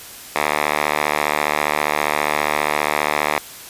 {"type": "tone with band-pass filter", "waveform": "5% pulse", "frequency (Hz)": 74.9, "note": "D2", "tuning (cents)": 35, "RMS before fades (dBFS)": -20, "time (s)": [0.36, 3.39], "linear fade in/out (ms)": 0, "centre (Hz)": 1600, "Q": 1.3, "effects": ["white hiss -37 dBFS RMS until 3.69 s", "resampled to 32000 Hz"]}